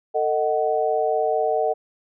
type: chord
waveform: sine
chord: D# diminished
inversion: second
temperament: just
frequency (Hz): 448 / 622.3 / 746.7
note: A4 / D#5 / F#5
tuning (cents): +31 / 0 / +16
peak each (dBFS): -23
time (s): 0.14-1.74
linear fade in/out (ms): 20
effects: none